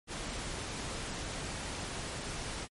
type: noise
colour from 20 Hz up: pink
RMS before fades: -39 dBFS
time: 0.07-2.68 s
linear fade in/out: 50 ms
effects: low-pass 11000 Hz 12 dB/octave + MP3 48 kbps